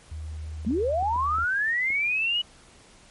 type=tone; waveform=sine; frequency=77.78 Hz; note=D#2; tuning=in tune; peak=-32 dBFS; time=0.11-1.45 s; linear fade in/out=10 ms
type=clicks; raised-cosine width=2 ms; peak=-31 dBFS; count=6; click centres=0.649 / 0.709 / 1.026 / 1.161 / 1.385 / 1.904 s
type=linear sweep; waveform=sine; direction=up; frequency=190.4 to 2960 Hz; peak=-22 dBFS; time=0.66-2.42 s; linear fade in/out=10 ms
effects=pink hiss -53 dBFS RMS until 3.1 s + MP3 48 kbps